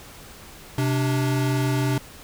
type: tone pair together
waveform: square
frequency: 128.99 / 293.7 Hz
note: C3 / D4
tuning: -24 / 0 cents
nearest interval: octave + major second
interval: 1424 cents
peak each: -22 / -27 dBFS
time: 0.78-1.98 s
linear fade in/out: 2 ms
effects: pink hiss -44 dBFS RMS until 2.23 s